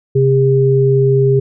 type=tone pair together; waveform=sine; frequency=132.9 / 403.2 Hz; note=C3 / G4; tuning=+27 / +49 cents; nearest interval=octave + perfect fifth; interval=1922 cents; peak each=-11 dBFS; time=0.15-1.4 s; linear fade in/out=10 ms; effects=none